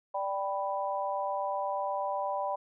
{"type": "chord", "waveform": "sine", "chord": "G major", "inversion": "second", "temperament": "equal", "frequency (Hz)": [587.3, 784, 987.8], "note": ["D5", "G5", "B5"], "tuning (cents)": [0, 0, 0], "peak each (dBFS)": -34, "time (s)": [0.14, 2.56], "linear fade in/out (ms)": 10, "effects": []}